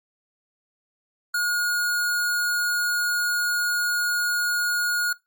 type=tone; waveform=square; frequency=1439 Hz; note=F#6; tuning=49 cents flat; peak=-22 dBFS; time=1.34-5.13 s; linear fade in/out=5 ms; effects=noise-tail reverb RT60 0.2 s tail -21 dB re dry + Opus 48 kbps